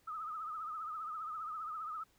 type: tone with vibrato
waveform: sine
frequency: 1265 Hz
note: D#6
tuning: 28 cents sharp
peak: -39 dBFS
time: 0.07-2.04 s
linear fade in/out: 10 ms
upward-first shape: triangle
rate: 15 Hz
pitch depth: 100 cents each way
effects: pink hiss -71 dBFS RMS until 2.18 s

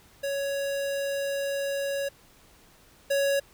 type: tone pair in turn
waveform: square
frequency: 557 / 557 Hz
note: C#5 / C#5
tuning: +8 / +8 cents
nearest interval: unison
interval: 0 cents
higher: neither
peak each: -28 / -23 dBFS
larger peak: second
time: 0.23-2.09 / 3.1-3.4 s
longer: first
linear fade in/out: 10 ms
effects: pink hiss -57 dBFS RMS until 3.53 s

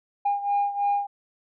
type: beating tone pair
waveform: sine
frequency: 809 / 812.1 Hz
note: G#5 / G#5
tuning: -46 / -39 cents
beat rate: 3.1 Hz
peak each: -22 / -26 dBFS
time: 0.25-1.07 s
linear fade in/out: 10 ms
effects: tanh soft clip ceiling -17 dBFS

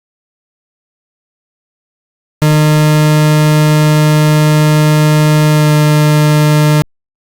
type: tone with pitch glide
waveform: 40% pulse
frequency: 152.3 to 150.81 Hz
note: D#3 to D3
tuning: -37 to +46 cents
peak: -5 dBFS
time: 2.42-6.82 s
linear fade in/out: 0 ms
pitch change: -17 cents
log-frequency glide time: 5.51-5.71 s
effects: Opus 48 kbps

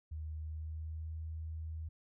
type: tone with pitch glide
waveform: sine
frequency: 77.78 to 79.74 Hz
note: D#2 to D#2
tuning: 0 to +43 cents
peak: -39 dBFS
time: 0.11-1.89 s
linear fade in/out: 10 ms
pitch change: +43 cents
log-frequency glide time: 0.37-1.14 s
effects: none

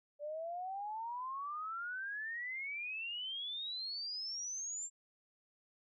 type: exponential sweep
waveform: sine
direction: up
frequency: 578 to 7459 Hz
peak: -39 dBFS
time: 0.19-4.9 s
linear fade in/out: 50 ms
effects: none

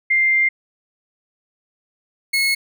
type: tone pair in turn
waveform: sine / 30% pulse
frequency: 2099 / 2179 Hz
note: C7 / C#7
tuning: +5 / -30 cents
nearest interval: minor second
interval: 65 cents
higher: second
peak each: -13 dBFS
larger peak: neither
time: 0.1-0.49 / 2.33-2.55 s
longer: first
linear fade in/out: 10 ms
effects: none

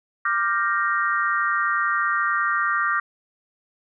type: chord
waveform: sine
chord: G minor seventh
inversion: second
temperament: equal with one note detuned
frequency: 1182.1 / 1396.9 / 1568 / 1864.7 Hz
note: D6 / F6 / G6 / Bb6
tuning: +11 / 0 / 0 / 0 cents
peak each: -23 / -25 / -27 / -26 dBFS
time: 0.25-3 s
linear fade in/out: 5 ms
effects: none

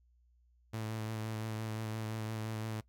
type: tone with vibrato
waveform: sawtooth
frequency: 110 Hz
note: A2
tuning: in tune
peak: -33 dBFS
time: 0.73-2.81 s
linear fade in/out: 10 ms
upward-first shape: sine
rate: 5.8 Hz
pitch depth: 22 cents each way
effects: noise-tail reverb RT60 0.1 s tail -20 dB re dry + added 60 Hz sine -65 dBFS peak until 2.88 s

